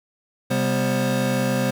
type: tone cluster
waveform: square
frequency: 131.1 / 197.8 / 247.9 / 531 Hz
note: C3 / G3 / B3 / C5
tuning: +4 / +16 / +7 / +25 cents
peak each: -26 dBFS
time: 0.5-1.71 s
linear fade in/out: 10 ms
effects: none